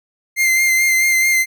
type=tone with vibrato; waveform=45% pulse; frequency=2093 Hz; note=C7; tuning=in tune; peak=-12 dBFS; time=0.36-1.46 s; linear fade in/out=50 ms; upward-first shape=sine; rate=4.6 Hz; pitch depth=23 cents each way; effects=none